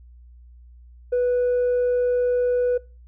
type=tone with tanh clipping; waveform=triangle; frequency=492.4 Hz; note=B4; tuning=5 cents flat; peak=-18 dBFS; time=1.12-2.78 s; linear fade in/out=10 ms; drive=6 dB; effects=noise-tail reverb RT60 0.3 s tail -22 dB re dry + added 60 Hz sine -44 dBFS peak until 3.07 s